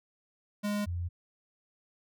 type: tone pair in turn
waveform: square / sine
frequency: 206.4 / 86.98 Hz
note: G#3 / F2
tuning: -10 / -6 cents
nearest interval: octave + minor third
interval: 1496 cents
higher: first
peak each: -30 / -31 dBFS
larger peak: first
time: 0.63-0.86 / 0.86-1.09 s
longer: neither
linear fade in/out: 20 ms
effects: none